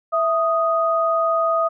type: tone pair together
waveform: sine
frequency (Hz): 659.3 / 1244.6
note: E5 / D#6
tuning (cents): 0 / 0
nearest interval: major seventh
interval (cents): 1100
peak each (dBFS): -19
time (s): 0.12-1.69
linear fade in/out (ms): 20
effects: none